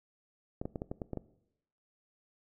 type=clicks; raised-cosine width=2 ms; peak=-23 dBFS; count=8; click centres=0.615 / 0.655 / 0.758 / 0.819 / 0.915 / 1.018 / 1.133 / 1.173 s; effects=noise-tail reverb RT60 0.8 s tail -19 dB re dry